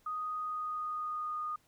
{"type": "tone with pitch glide", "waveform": "sine", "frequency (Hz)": [1244.5, 1228.8], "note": ["D#6", "D#6"], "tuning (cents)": [0, -22], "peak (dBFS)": -34, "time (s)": [0.06, 1.56], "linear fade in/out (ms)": 5, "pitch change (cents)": -22, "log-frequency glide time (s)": [0.39, 1.41], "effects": ["pink hiss -69 dBFS RMS until 1.67 s"]}